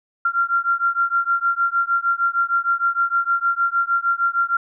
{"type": "beating tone pair", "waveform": "sine", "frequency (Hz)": [1377, 1383.5], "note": ["F6", "F6"], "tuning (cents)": [-25, -17], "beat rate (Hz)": 6.5, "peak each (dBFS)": -20, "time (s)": [0.25, 4.57], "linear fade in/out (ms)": 5, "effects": []}